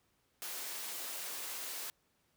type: high-pass noise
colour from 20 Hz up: white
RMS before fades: -42 dBFS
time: 0.42-1.9 s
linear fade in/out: 0 ms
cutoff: 340 Hz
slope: 12 dB/octave
effects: pink hiss -75 dBFS RMS until 2.36 s + high-pass 60 Hz 12 dB/octave